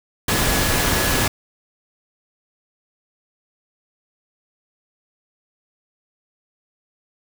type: tone in noise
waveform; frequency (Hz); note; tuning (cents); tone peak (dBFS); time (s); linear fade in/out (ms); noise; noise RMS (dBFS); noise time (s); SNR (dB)
sine; 1692; G#6; +32; -29; 0.28-1.28; 5; pink; -19; 0.28-1.28; -13
effects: none

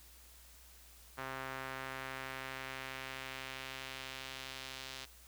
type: tone with band-pass filter sweep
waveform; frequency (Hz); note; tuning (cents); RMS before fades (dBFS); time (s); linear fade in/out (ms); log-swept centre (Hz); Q
sawtooth; 132.3; C3; +20; -45; 1.17-5.06; 20; 1400 to 4000; 1.2
effects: added 60 Hz sine -60 dBFS peak until 5.27 s + white hiss -60 dBFS RMS until 5.27 s

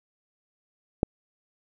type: click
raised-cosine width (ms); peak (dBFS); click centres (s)
2; -7; 1.031
effects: none

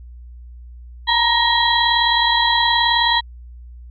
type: tone cluster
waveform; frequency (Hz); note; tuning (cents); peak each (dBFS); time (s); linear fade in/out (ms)
sine; 922 / 961 / 1882 / 3279 / 3960; A#5 / B5 / A#6 / G#7 / B7; -19 / -48 / +16 / -23 / +4; -20; 1.07-3.21; 20
effects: added 60 Hz sine -35 dBFS peak until 3.9 s

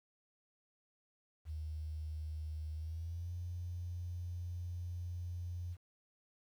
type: tone with pitch glide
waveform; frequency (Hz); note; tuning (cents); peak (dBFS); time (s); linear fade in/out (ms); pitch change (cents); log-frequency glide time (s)
sine; 77.78 to 87.81; D#2 to F2; 0 to +10; -39; 1.45-5.77; 50; +210; 2.74-3.32
effects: 11-bit

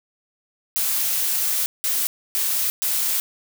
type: noise bursts at uneven times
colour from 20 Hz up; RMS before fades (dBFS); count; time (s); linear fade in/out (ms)
blue; -22; 4; 0.76-1.66 / 1.84-2.07 / 2.35-2.7 / 2.82-3.2; 0
effects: none

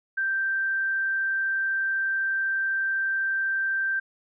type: tone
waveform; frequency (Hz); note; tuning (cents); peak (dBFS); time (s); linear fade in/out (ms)
sine; 1568; G6; 0; -23; 0.17-4; 10
effects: none

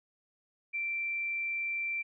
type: tone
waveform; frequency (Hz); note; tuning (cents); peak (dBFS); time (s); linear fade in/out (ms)
sine; 2349; D7; 0; -31; 0.73-2.03; 20
effects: none

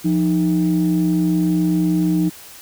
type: tone pair together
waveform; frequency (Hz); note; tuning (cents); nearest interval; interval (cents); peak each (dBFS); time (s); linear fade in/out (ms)
sine; 174.32 / 310.6; F3 / D#4; -3 / -3; minor seventh; 1000; -16; 0.04-2.3; 20
effects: tanh soft clip ceiling -9 dBFS + white hiss -40 dBFS RMS until 2.61 s

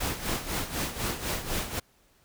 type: noise with tremolo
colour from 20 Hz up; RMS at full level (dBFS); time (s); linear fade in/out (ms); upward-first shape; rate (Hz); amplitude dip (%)
pink; -29; 0-1.8; 10; sine; 4; 70
effects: pink hiss -64 dBFS RMS until 2.24 s

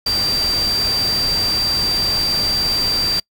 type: tone in noise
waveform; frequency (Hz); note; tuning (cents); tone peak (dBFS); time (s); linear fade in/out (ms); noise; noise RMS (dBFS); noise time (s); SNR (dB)
sine; 4699; D8; 0; -16; 0.06-3.2; 5; pink; -26; 0.06-3.2; +7
effects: noise-tail reverb RT60 0.1 s tail -26 dB re dry

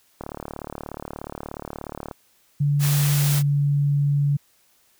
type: click train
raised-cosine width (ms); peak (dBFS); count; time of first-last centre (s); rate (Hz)
1; -18; 71; 0.21-2.112; 36.8
type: tone with pitch glide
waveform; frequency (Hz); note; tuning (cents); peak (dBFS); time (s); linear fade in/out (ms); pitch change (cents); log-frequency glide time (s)
sine; 144.1 to 143.1; D3 to D3; -33 to -45; -17; 2.6-4.37; 10; -12; 3.32-3.42
type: noise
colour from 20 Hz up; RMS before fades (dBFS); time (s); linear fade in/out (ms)
white; -27; 2.79-3.43; 50
effects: white hiss -61 dBFS RMS until 4.99 s

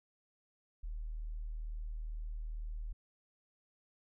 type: tone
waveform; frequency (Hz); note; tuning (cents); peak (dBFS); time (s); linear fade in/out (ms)
sine; 38.89; D#1; 0; -38; 0.83-2.93; 10
effects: none

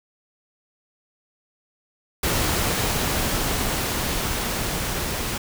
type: noise with level ramp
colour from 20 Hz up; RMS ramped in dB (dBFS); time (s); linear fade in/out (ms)
pink; -22 to -27; 2.23-5.38; 5
effects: none

